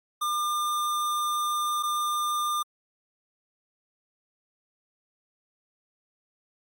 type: tone pair in turn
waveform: square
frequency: 1201 / 1201 Hz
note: D6 / D6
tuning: +38 / +38 cents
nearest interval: unison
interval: 0 cents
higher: neither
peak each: -26 dBFS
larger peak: neither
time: 0.21-1.83 / 1.83-2.63 s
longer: first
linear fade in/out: 10 ms
effects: Opus 48 kbps